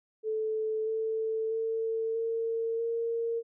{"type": "tone with pitch steps", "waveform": "sine", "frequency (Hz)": [436.7, 442.8, 449, 455.2, 461.6], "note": ["A4", "A4", "A4", "A#4", "A#4"], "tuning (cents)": [-13, 11, 35, -41, -17], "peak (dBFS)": -28, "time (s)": [0.23, 3.43], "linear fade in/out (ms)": 50, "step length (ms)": 640, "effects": []}